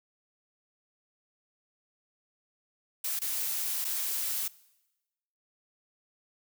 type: noise with dropouts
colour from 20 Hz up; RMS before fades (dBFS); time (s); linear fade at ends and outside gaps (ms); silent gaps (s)
blue; -32; 3.04-4.48; 5; 3.192-3.216 / 3.845-3.849
effects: noise-tail reverb RT60 1.0 s tail -21 dB re dry